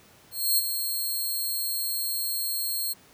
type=tone with ADSR envelope; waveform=5% pulse; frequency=4240 Hz; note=C8; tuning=22 cents sharp; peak=-12 dBFS; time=0.31-2.94 s; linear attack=270 ms; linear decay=25 ms; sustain=-8 dB; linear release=21 ms; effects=pink hiss -55 dBFS RMS until 3.13 s + high-pass 80 Hz 12 dB/octave